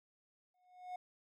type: tone with exponential growth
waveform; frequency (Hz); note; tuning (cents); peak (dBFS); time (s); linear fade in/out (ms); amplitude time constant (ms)
triangle; 727; F#5; -31; -37; 0.54-0.96; 5; 90
effects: none